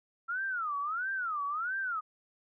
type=tone with vibrato; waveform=sine; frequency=1337 Hz; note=E6; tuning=24 cents sharp; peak=-31 dBFS; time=0.28-2.01 s; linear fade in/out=20 ms; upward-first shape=sine; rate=1.5 Hz; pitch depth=290 cents each way; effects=none